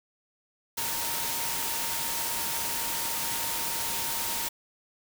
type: tone in noise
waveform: sine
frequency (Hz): 924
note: A#5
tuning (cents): -16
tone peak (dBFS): -39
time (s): 0.77-4.49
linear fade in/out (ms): 10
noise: white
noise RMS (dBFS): -31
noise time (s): 0.77-4.49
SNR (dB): -11
effects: none